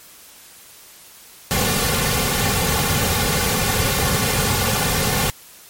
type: noise with comb filter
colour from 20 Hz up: pink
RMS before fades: -19 dBFS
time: 1.51-5.3 s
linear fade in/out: 0 ms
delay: 3.1 ms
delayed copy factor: -0.75
effects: white hiss -44 dBFS RMS until 5.69 s + MP3 64 kbps